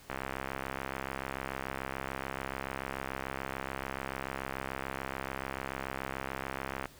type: click train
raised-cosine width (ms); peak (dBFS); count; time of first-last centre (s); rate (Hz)
0.5; -20; 453; 0.1-6.856; 66.9
effects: pink hiss -56 dBFS RMS until 6.99 s